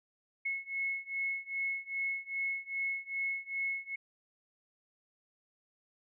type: beating tone pair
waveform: sine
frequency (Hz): 2184 / 2186.5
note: C#7 / C#7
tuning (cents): -26 / -24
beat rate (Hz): 2.5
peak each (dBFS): -37 / -36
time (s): 0.45-3.96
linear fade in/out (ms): 10
effects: none